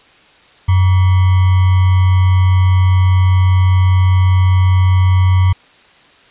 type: tone with sample-and-hold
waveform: sine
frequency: 92.5 Hz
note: F#2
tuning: in tune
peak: -7 dBFS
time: 0.68-5.53 s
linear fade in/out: 10 ms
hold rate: 1050 Hz
effects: white hiss -46 dBFS RMS until 6.3 s + resampled to 8000 Hz